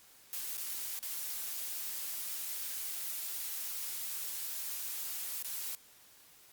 blue noise with dropouts, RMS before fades -39 dBFS, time 0.33-5.75 s, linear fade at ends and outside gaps 0 ms, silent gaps 0.571-0.578 / 0.99-1.028 / 5.425-5.446 s, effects white hiss -60 dBFS RMS until 6.52 s + Opus 48 kbps

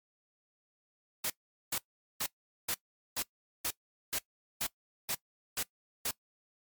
white noise bursts, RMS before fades -33 dBFS, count 11, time 1.24-6.111 s, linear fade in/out 5 ms, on 61 ms, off 420 ms, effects noise-tail reverb RT60 0.1 s tail -20 dB re dry + MP3 96 kbps

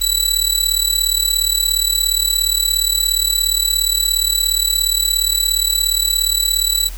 20% pulse tone with amplitude modulation, 3951 Hz, B7, in tune, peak -5 dBFS, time 0.01-6.89 s, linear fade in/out 10 ms, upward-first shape sine, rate 37.1 Hz, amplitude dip 80%, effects added 41 Hz sine -26 dBFS peak until 6.97 s + white hiss -38 dBFS RMS until 6.97 s

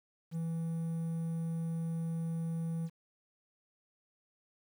triangle tone with quantisation, 164.81 Hz, E3, in tune, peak -31 dBFS, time 0.31-2.9 s, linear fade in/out 50 ms, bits 10, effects none

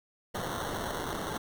blue noise with sample-and-hold, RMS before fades -35 dBFS, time 0.34-1.38 s, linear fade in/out 10 ms, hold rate 2450 Hz, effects none

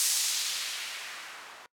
violet noise with low-pass filter sweep, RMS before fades -33 dBFS, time 0-1.66 s, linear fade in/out 0 ms, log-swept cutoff 7600 to 1000 Hz, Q 0.97, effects noise-tail reverb RT60 0.1 s tail -23 dB re dry

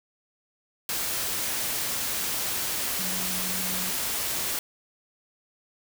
sine tone in noise, 185 Hz, F#3, in tune, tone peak -37 dBFS, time 2.99-3.9 s, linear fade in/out 2 ms, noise white, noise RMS -29 dBFS, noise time 0.89-4.59 s, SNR -11 dB, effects none

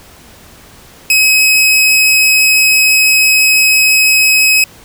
sawtooth tone, 2549 Hz, D#7, 41 cents sharp, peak -3 dBFS, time 1.1-4.64 s, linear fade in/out 2 ms, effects pink hiss -39 dBFS RMS until 4.84 s

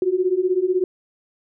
sine beating tone pair, 357.7 / 373.7 Hz, F4 / F#4, +41 / +17 cents, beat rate 16 Hz, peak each -21 / -19 dBFS, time 0.02-0.84 s, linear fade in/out 2 ms, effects none

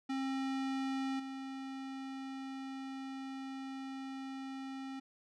square tone with level steps, 267.6 Hz, C4, 39 cents sharp, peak -35 / -42 dBFS, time 0.09-5 s, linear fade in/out 10 ms, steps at 1.19 s, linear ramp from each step 10 ms, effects low-pass 5000 Hz 12 dB/octave

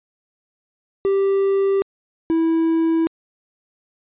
triangle tone pair in turn, 392 / 326.9 Hz, G4 / E4, 0 / -14 cents, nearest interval minor third, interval 314 cents, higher first, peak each -13 dBFS, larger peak neither, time 1.05-1.82 / 2.3-3.07 s, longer neither, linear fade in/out 0 ms, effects resampled to 8000 Hz

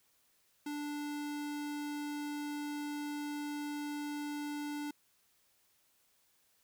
square tone, 293.4 Hz, D4, 2 cents flat, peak -38 dBFS, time 0.66-4.91 s, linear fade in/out 5 ms, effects white hiss -72 dBFS RMS until 6.63 s

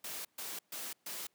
white noise bursts, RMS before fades -42 dBFS, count 4, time 0.04-1.27 s, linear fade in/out 5 ms, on 210 ms, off 130 ms, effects pink hiss -75 dBFS RMS until 1.34 s + high-pass 200 Hz 12 dB/octave

